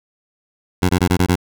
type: tone bursts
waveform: 15% pulse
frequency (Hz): 90.9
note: F#2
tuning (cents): -30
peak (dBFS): -6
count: 6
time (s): 0.82-1.357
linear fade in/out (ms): 10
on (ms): 72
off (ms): 21
effects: none